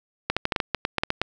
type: clicks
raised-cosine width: 0.3 ms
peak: -6 dBFS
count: 12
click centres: 0.3 / 0.366 / 0.454 / 0.522 / 0.562 / 0.602 / 0.747 / 0.851 / 0.983 / 1.035 / 1.104 / 1.216 s
effects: none